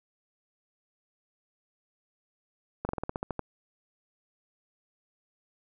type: slowing click train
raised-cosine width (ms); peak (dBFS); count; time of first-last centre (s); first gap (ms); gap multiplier
1; -17; 10; 2.85-3.393; 40; 1.1
effects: none